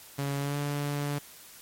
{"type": "tone with pitch glide", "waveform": "sawtooth", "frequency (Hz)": [140.4, 144.43], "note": ["C#3", "D3"], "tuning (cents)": [22, -29], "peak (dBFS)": -25, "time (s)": [0.18, 1.19], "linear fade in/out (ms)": 10, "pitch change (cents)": 49, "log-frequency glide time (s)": [0.39, 0.57], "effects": ["white hiss -50 dBFS RMS until 1.61 s", "MP3 64 kbps"]}